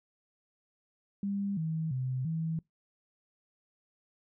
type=tone with pitch steps; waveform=sine; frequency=199.6 / 160.1 / 129.1 / 161.9 Hz; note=G3 / D#3 / C3 / E3; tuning=+32 / +50 / -23 / -31 cents; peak=-30 dBFS; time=1.23-2.59 s; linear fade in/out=2 ms; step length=340 ms; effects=noise-tail reverb RT60 0.2 s tail -26 dB re dry